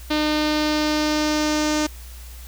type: tone with low-pass filter sweep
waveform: sawtooth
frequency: 303.6 Hz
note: D#4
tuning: 42 cents flat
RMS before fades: -21 dBFS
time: 0.1-1.87 s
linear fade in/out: 10 ms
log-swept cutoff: 4100 to 6400 Hz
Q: 2.5
effects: added 60 Hz sine -36 dBFS peak until 2.47 s + white hiss -45 dBFS RMS until 2.47 s